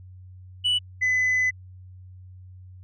sine tone pair in turn, 2960 / 2011 Hz, F#7 / B6, 0 / +31 cents, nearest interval perfect fifth, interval 669 cents, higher first, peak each -17 dBFS, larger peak neither, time 0.64-0.79 / 1.01-1.51 s, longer second, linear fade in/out 20 ms, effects tanh soft clip ceiling -18 dBFS + added 92 Hz sine -42 dBFS peak until 2.83 s

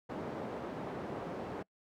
white band-pass noise, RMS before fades -41 dBFS, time 0.09-1.63 s, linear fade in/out 10 ms, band 130 to 600 Hz, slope 12 dB/octave, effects noise-tail reverb RT60 0.1 s tail -25 dB re dry

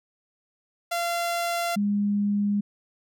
sawtooth / sine tone pair in turn, 687 / 204.2 Hz, F5 / G#3, -29 / -29 cents, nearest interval octave + major sixth, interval 2100 cents, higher first, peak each -21 dBFS, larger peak neither, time 0.91-1.76 / 1.76-2.61 s, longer neither, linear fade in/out 10 ms, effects none

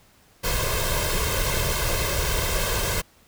pink noise with comb filter, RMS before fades -24 dBFS, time 0.43-3.02 s, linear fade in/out 20 ms, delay 1.9 ms, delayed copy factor +0.8, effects pink hiss -57 dBFS RMS until 3.27 s

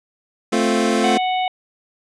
25% pulse chord, F major, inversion first, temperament equal, 220 / 261.6 / 349.2 Hz, A3 / C4 / F4, 0 / 0 / 0 cents, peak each -15 / -18 / -17 dBFS, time 0.52-1.18 s, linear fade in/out 10 ms
harmonic tone, 740 Hz, F#5, in tune, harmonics 1 / 3 / 4 / 5, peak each -18 / -28 / -30 / -32 dBFS, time 1.04-1.48 s, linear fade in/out 2 ms
effects resampled to 22050 Hz

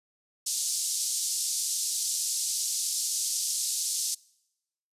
white band-pass noise, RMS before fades -30 dBFS, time 0.46-4.15 s, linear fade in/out 10 ms, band 4700 to 9400 Hz, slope 24 dB/octave, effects noise-tail reverb RT60 0.9 s tail -25 dB re dry + resampled to 32000 Hz

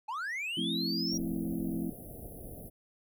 triangle linear sweep, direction up, 814 to 5770 Hz, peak -32 dBFS, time 0.08-1.18 s, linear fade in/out 10 ms
sine chord, F major seventh, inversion none, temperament equal, 174.61 / 220 / 261.6 / 329.6 Hz, F3 / A3 / C4 / E4, 0 / 0 / 0 / 0 cents, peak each -37 dBFS, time 0.57-1.9 s, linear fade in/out 5 ms
pink band-stop noise, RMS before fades -45 dBFS, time 1.11-2.7 s, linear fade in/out 20 ms, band 730 to 10000 Hz, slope 96 dB/octave
effects none

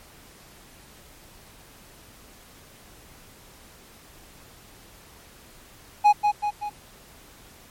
triangle tone with echo, 832 Hz, G#5, 3 cents sharp, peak -10 dBFS, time 6.04-6.13 s, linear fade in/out 20 ms, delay 190 ms, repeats 3, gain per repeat -5 dB, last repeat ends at 6.7 s, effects pink hiss -50 dBFS RMS until 7.7 s + MP3 64 kbps

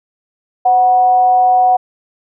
sine tone with frequency modulation, 740 Hz, F#5, in tune, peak -7 dBFS, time 0.65-1.77 s, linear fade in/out 10 ms, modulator 225 Hz, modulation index 0.24, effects none

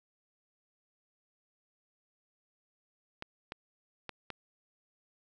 clicks, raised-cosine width 0.3 ms, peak -23 dBFS, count 4, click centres 3.224 / 3.521 / 4.093 / 4.303 s, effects none

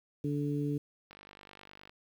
harmonic tone, 145.1 Hz, D3, 21 cents flat, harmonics 1 / 2 / 3, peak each -33 / -33 / -39 dBFS, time 0.24-0.78 s, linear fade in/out 5 ms
click train, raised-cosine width 0.3 ms, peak -35 dBFS, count 40, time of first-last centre 1.11-1.895 s, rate 49.7 Hz
effects 10-bit

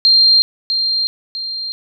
sine tone with echo, 4186 Hz, C8, in tune, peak -7 dBFS, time 0.05-0.42 s, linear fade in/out 0 ms, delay 650 ms, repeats 2, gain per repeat -7 dB, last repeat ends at 1.72 s, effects none

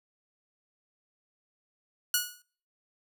5% pulse tone with exponential decay, 1457 Hz, F#6, 27 cents flat, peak -10 dBFS, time 2.14-2.42 s, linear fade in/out 2 ms, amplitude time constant 59 ms, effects noise-tail reverb RT60 0.5 s tail -23 dB re dry

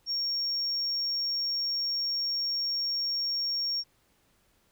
sine tone, 5540 Hz, F8, 15 cents flat, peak -26 dBFS, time 0.06-3.84 s, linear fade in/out 50 ms, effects tanh soft clip ceiling -24 dBFS + pink hiss -68 dBFS RMS until 4.71 s

